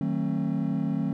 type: chord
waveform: triangle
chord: D# diminished seventh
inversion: none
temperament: just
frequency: 155.56 / 186.68 / 224 / 268.8 Hz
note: D#3 / F#3 / A3 / C4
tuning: 0 / +16 / +31 / +47 cents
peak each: -28 dBFS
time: 0.01-1.13 s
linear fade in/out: 2 ms
effects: tanh soft clip ceiling -13 dBFS